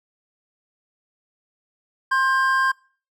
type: tone pair together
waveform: triangle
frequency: 1056.8 / 1594 Hz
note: C6 / G6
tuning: +17 / +28 cents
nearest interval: perfect fifth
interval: 711 cents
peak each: -18 dBFS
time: 2.11-2.72 s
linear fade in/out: 10 ms
effects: noise-tail reverb RT60 0.4 s tail -23 dB re dry